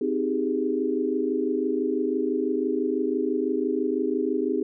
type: chord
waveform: sine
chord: Ab major seventh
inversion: first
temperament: just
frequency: 259.6 / 311.5 / 389.3 / 415.3 Hz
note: C4 / Eb4 / G4 / Ab4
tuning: -13 / +2 / -12 / 0 cents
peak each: -28 dBFS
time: 0.01-4.63 s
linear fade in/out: 5 ms
effects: none